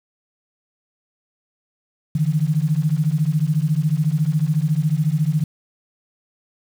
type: beating tone pair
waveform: sine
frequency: 146.83 / 160.83 Hz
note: D3 / E3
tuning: 0 / -42 cents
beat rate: 14 Hz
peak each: -19 dBFS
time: 2.15-5.44 s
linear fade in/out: 5 ms
effects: 7-bit